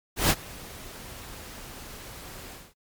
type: noise with ADSR envelope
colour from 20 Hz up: pink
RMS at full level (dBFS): -19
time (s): 0.16-2.74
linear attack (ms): 140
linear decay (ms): 47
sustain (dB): -23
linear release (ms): 220
effects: MP3 96 kbps